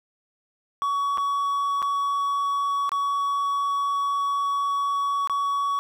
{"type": "tone with dropouts", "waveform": "triangle", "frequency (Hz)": 1126, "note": "C#6", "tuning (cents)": 27, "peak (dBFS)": -20, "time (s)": [0.82, 5.79], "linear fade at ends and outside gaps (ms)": 0, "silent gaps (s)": [[1.174, 1.181], [1.82, 1.826], [2.893, 2.918], [5.274, 5.297]], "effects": []}